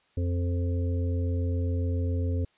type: harmonic tone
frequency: 87.31 Hz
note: F2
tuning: in tune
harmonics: 1 / 3 / 5 / 6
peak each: -25 / -35 / -39 / -41 dBFS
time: 0.17-2.45 s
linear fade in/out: 5 ms
effects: white hiss -66 dBFS RMS until 2.57 s + resampled to 8000 Hz